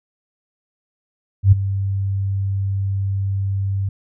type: tone with ADSR envelope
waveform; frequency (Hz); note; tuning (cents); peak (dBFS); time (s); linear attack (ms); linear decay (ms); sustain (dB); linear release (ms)
sine; 97.9; G2; -2; -4; 1.43-3.89; 91; 13; -14; 4
effects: none